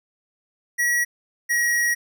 square tone pair in turn, 1920 / 1902.3 Hz, B6 / A#6, -49 / +35 cents, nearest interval unison, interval 16 cents, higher first, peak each -19 dBFS, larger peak neither, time 0.78-1.05 / 1.49-1.95 s, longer second, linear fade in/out 20 ms, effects none

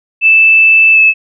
sine tone with pitch glide, 2637 to 2608 Hz, E7 to E7, 0 to -19 cents, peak -3 dBFS, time 0.21-1.14 s, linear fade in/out 50 ms, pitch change -19 cents, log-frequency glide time 0.93-0.99 s, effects none

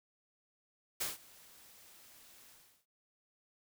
white noise with ADSR envelope, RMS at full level -35 dBFS, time 1-2.86 s, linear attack 12 ms, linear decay 160 ms, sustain -24 dB, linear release 380 ms, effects none

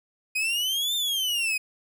40% pulse exponential two-way sweep, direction up then down, 2489 to 3620 to 2489 Hz, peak -23 dBFS, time 0.35-1.58 s, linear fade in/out 10 ms, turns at 0.95 s, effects none

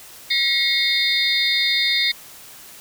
sine tone cluster, 1916 / 2174 / 3654 / 4219 / 4798 Hz, A#6 / C#7 / A#7 / C8 / D8, +47 / -34 / -35 / +14 / +36 cents, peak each -27 / -22 / -20 / -24 / -26 dBFS, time 0.3-2.12 s, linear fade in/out 10 ms, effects white hiss -42 dBFS RMS until 2.8 s

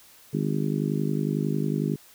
harmonic tone, 51 Hz, G#1, 31 cents flat, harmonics 3 / 4 / 5 / 6 / 7 / 8, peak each -27 / -29 / -31 / -33 / -34 / -35 dBFS, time 0.33-1.96 s, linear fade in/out 10 ms, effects white hiss -53 dBFS RMS until 2.14 s

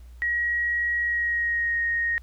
sine tone with pitch glide, 1903 to 1864.9 Hz, A#6 to A#6, +35 to 0 cents, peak -22 dBFS, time 0.22-2.18 s, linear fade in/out 0 ms, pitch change -35 cents, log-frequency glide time 1-1.82 s, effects added 60 Hz sine -42 dBFS peak until 2.22 s + pink hiss -62 dBFS RMS until 2.22 s

